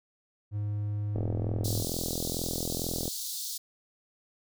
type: tone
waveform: triangle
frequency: 103.83 Hz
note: G#2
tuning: in tune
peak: -27 dBFS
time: 0.51-1.85 s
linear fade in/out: 50 ms
type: click train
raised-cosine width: 2 ms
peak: -20 dBFS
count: 82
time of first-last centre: 1.16-3.079 s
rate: 42.2 Hz
type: high-pass noise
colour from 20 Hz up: pink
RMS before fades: -36 dBFS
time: 1.64-3.58 s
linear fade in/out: 10 ms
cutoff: 3800 Hz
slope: 48 dB/octave
effects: none